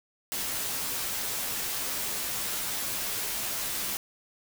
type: noise with comb filter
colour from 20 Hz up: white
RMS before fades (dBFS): -32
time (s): 0.32-3.97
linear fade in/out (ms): 0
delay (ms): 13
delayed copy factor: -0.6
effects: none